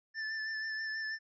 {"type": "tone with vibrato", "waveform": "square", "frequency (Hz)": 1760, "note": "A6", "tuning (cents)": 0, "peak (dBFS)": -36, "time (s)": [0.14, 1.19], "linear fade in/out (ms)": 50, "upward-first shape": "sine", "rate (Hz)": 6.2, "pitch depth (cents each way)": 24, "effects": ["resampled to 16000 Hz"]}